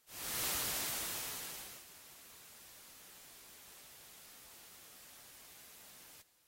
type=noise with ADSR envelope; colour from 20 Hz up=white; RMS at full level=-36 dBFS; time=0.06-6.22 s; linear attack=390 ms; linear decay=1400 ms; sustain=-21 dB; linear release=6 ms; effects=white hiss -72 dBFS RMS until 6.47 s + AAC 48 kbps